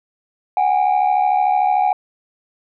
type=tone pair together; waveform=sine; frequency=743 / 816.4 Hz; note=F#5 / G#5; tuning=+7 / -30 cents; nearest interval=major second; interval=163 cents; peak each=-14 dBFS; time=0.57-1.93 s; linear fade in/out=2 ms; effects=tanh soft clip ceiling -10 dBFS